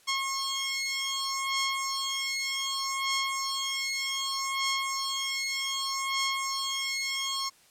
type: beating tone pair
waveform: 10% pulse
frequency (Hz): 1083 / 1083.65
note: C#6 / C#6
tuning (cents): -41 / -40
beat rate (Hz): 0.65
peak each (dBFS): -23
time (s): 0.07-7.5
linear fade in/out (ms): 20
effects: white hiss -60 dBFS RMS until 7.7 s + low-pass 11000 Hz 12 dB/octave